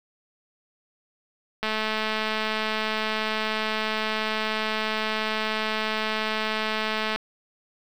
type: click train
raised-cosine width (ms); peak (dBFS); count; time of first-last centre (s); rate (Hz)
0.3; -11; 1201; 1.63-7.16; 217
effects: 7-bit